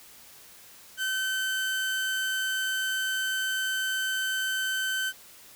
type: tone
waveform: 30% pulse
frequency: 1536 Hz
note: G6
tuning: 36 cents flat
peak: -24 dBFS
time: 0.97-5.13 s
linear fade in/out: 50 ms
effects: white hiss -51 dBFS RMS until 5.55 s